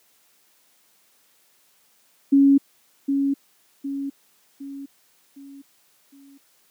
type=tone with echo; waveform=sine; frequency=277.2 Hz; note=C#4; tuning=in tune; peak=-11 dBFS; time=2.32-2.58 s; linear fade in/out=10 ms; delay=760 ms; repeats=5; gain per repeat=-7 dB; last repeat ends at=6.38 s; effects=white hiss -61 dBFS RMS until 6.7 s + high-pass 150 Hz 12 dB/octave